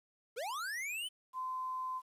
square linear sweep, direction up, 415.3 to 3097 Hz, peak -38 dBFS, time 0.36-1.09 s, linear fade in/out 20 ms
sine tone, 1029 Hz, C6, 29 cents flat, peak -36 dBFS, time 1.33-2.02 s, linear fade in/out 50 ms
effects resampled to 32000 Hz + 11-bit

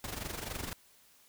pink noise with amplitude modulation, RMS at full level -37 dBFS, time 0.04-0.73 s, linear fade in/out 0 ms, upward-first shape sine, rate 23.7 Hz, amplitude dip 70%, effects white hiss -63 dBFS RMS until 1.28 s

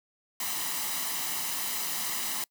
white noise with comb filter, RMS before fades -32 dBFS, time 0.4-2.44 s, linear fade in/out 2 ms, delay 1 ms, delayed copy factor +0.55, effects noise-tail reverb RT60 0.1 s tail -25 dB re dry + high-pass 200 Hz 12 dB/octave

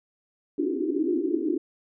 white band-pass noise, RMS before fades -26 dBFS, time 0.58-1.58 s, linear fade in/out 5 ms, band 270 to 390 Hz, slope 96 dB/octave, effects none

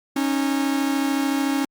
45% pulse tone pair together, 274.4 / 308 Hz, C#4 / D#4, -17 / -17 cents, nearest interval major second, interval 200 cents, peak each -21 / -26 dBFS, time 0.16-1.65 s, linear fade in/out 5 ms, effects Opus 48 kbps

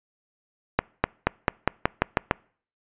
accelerating click train, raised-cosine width 0.5 ms, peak -3 dBFS, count 9, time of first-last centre 0.79-2.311 s, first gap 250 ms, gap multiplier 0.92, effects noise-tail reverb RT60 0.5 s tail -26 dB re dry + resampled to 8000 Hz

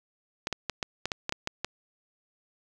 clicks, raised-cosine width 0.2 ms, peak -12 dBFS, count 10, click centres 0.471 / 0.527 / 0.697 / 0.828 / 1.056 / 1.118 / 1.294 / 1.324 / 1.474 / 1.646 s, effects none

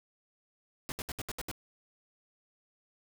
pink noise bursts, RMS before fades -38 dBFS, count 7, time 0.89-1.514 s, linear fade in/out 0 ms, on 30 ms, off 69 ms, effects none

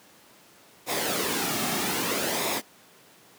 pink noise with flanger, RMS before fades -27 dBFS, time 0.86-2.62 s, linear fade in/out 50 ms, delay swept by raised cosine 0.66 to 2.06 ms, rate 0.62 Hz, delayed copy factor -0.5, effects pink hiss -54 dBFS RMS until 3.38 s + high-pass 200 Hz 12 dB/octave

